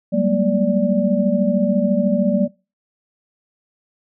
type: tone cluster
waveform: sine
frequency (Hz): 189.5 / 203.4 / 235.7 / 583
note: F#3 / G#3 / A#3 / D5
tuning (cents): +42 / -36 / +19 / -13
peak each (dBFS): -20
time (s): 0.12-2.48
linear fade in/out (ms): 20
effects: noise-tail reverb RT60 0.3 s tail -22 dB re dry